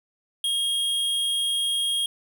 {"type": "tone", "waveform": "square", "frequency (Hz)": 3256, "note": "G#7", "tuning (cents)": -35, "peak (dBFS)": -23, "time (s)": [0.44, 2.06], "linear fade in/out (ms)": 2, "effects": []}